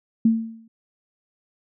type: tone with exponential decay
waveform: sine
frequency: 225.4 Hz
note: A3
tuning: 42 cents sharp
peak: -11 dBFS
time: 0.25-0.68 s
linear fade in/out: 5 ms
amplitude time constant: 93 ms
effects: none